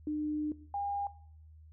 sine tone pair in turn, 301.8 / 807.1 Hz, D4 / G#5, +47 / -50 cents, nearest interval octave + perfect fourth, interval 1703 cents, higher second, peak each -31 / -32 dBFS, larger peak first, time 0.07-0.52 / 0.74-1.07 s, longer first, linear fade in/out 2 ms, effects noise-tail reverb RT60 0.6 s tail -18 dB re dry + added 78 Hz sine -52 dBFS peak until 1.72 s

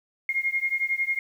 sine beating tone pair, 2133 / 2144 Hz, C7 / C7, +33 / +42 cents, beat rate 11 Hz, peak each -26 / -27 dBFS, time 0.29-1.19 s, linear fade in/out 2 ms, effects 9-bit

